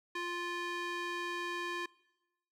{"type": "tone with band-pass filter", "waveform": "square", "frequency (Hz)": 349.2, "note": "F4", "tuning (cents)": 0, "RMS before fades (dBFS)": -38, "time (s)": [0.15, 1.86], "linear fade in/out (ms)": 5, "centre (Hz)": 1900, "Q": 0.99, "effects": ["noise-tail reverb RT60 1.0 s tail -23 dB re dry"]}